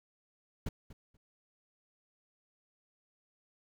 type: noise with echo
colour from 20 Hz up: brown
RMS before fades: -35 dBFS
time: 0.66-0.69 s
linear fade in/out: 5 ms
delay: 240 ms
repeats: 2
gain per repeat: -15 dB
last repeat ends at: 1.17 s
effects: none

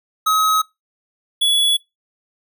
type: tone pair in turn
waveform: square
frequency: 1274 / 3394 Hz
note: D#6 / G#7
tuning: +41 / +37 cents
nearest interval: octave + perfect fourth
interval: 1696 cents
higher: second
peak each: -14 dBFS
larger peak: neither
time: 0.26-0.62 / 1.41-1.77 s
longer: neither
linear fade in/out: 10 ms
effects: noise-tail reverb RT60 0.2 s tail -23 dB re dry

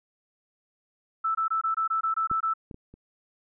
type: tone bursts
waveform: sine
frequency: 1318.5 Hz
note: E6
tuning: in tune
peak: -23 dBFS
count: 10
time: 1.24-2.538 s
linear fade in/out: 10 ms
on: 110 ms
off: 22 ms
type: clicks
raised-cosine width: 3 ms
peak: -25 / -27 / -31 / -35 dBFS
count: 4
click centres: 2.314 / 2.712 / 2.744 / 2.94 s
effects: none

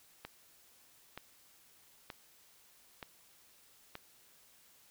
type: click train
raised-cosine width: 0.3 ms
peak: -27 dBFS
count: 5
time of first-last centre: 0.25-3.954 s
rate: 1.08 Hz
effects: white hiss -64 dBFS RMS until 4.9 s

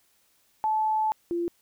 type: tone pair in turn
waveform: sine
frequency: 868 / 343.8 Hz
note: A5 / F4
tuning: -24 / -27 cents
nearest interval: octave + major third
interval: 1603 cents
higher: first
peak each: -22 / -25 dBFS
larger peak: first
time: 0.64-1.12 / 1.31-1.48 s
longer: first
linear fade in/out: 0 ms
effects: white hiss -66 dBFS RMS until 1.61 s

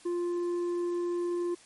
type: tone with tanh clipping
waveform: sine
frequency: 349.2 Hz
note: F4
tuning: in tune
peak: -29 dBFS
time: 0.05-1.55 s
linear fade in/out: 10 ms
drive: 5 dB
effects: white hiss -56 dBFS RMS until 1.65 s + MP3 48 kbps

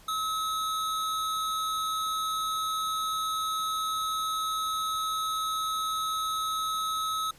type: tone pair together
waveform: square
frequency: 1287 / 3636 Hz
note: E6 / A#7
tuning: -42 / -44 cents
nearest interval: octave + tritone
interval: 1798 cents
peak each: -29 / -40 dBFS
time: 0.08-7.31 s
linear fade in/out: 5 ms
effects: pink hiss -55 dBFS RMS until 7.38 s + resampled to 32000 Hz

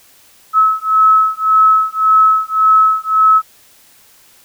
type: beating tone pair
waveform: sine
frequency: 1292 / 1293.8 Hz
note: E6 / E6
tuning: -35 / -33 cents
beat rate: 1.8 Hz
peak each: -11 dBFS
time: 0.53-3.42 s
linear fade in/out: 50 ms
effects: white hiss -47 dBFS RMS until 4.44 s

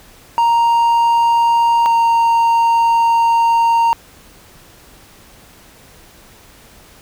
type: tone pair in turn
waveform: triangle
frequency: 932.3 / 925.3 Hz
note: A#5 / A#5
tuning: 0 / -13 cents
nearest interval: unison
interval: 13 cents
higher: first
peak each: -8 dBFS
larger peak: neither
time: 0.38-1.86 / 1.86-3.93 s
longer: second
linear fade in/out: 0 ms
effects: pink hiss -44 dBFS RMS until 7.01 s

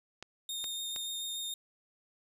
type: clicks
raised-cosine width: 0.2 ms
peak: -25 dBFS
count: 3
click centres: 0.226 / 0.642 / 0.962 s
type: tone with vibrato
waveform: sawtooth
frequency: 3672 Hz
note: A#7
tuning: 27 cents flat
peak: -33 dBFS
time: 0.49-1.54 s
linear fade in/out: 2 ms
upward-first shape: sine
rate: 6.9 Hz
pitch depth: 10 cents each way
effects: none

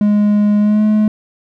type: tone with pitch glide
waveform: triangle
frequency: 207.7 to 213.3 Hz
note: G#3 to G#3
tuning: 0 to +46 cents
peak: -7 dBFS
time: 0.01-1.08 s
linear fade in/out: 2 ms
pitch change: +46 cents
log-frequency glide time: 0.59-0.83 s
effects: none

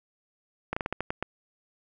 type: slowing click train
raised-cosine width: 0.5 ms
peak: -14 dBFS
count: 8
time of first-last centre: 0.73-1.226 s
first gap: 35 ms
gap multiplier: 1.23
effects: none

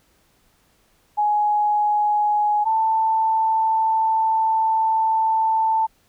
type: tone pair in turn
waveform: sine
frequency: 837 / 886.8 Hz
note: G#5 / A5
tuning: +13 / +13 cents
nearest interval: minor second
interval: 100 cents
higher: second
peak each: -16 dBFS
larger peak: neither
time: 1.17-2.65 / 2.65-5.87 s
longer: second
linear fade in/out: 20 ms
effects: pink hiss -61 dBFS RMS until 6.08 s

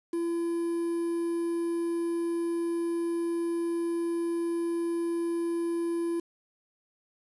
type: tone with quantisation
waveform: triangle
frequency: 338.6 Hz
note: E4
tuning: 46 cents sharp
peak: -25 dBFS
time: 0.13-6.2 s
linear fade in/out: 5 ms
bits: 8
effects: resampled to 22050 Hz

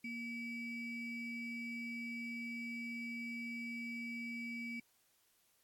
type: ring-modulated tone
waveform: triangle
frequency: 1264 Hz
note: D#6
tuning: 27 cents sharp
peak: -36 dBFS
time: 0.04-4.8 s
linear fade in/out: 5 ms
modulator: 1030 Hz
effects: white hiss -74 dBFS RMS until 5.63 s + AAC 64 kbps

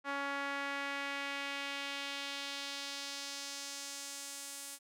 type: tone with band-pass filter sweep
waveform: sawtooth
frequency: 280 Hz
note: C#4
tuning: 18 cents sharp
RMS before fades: -41 dBFS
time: 0.04-4.79 s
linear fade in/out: 50 ms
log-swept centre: 1400 to 9400 Hz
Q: 1.4
effects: none

